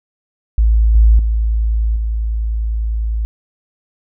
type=tone with level steps; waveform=sine; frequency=55 Hz; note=A1; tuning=in tune; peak=-8 / -5 / -12 / -15 dBFS; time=0.58-3.25 s; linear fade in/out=0 ms; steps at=0.95 / 1.19 / 1.96 s; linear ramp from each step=2 ms; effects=none